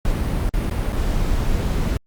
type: noise with dropouts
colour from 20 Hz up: brown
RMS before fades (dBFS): -20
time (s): 0.05-1.97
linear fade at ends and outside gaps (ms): 1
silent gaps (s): 0.492-0.538 / 0.698-0.71 / 0.924-0.928
effects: Opus 48 kbps